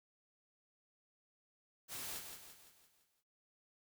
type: noise with echo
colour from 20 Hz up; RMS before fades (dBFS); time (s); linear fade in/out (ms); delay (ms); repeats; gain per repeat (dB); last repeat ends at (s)
white; -45; 1.88-2.22; 50; 170; 6; -6; 3.24
effects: none